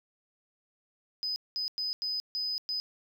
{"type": "tone bursts at uneven times", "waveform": "sine", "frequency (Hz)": 5010, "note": "D#8", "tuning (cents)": 11, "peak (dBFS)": -29, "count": 6, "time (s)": [[1.23, 1.36], [1.56, 1.68], [1.78, 1.93], [2.02, 2.2], [2.35, 2.58], [2.69, 2.8]], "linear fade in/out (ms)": 0, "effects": ["tanh soft clip ceiling -25 dBFS", "11-bit"]}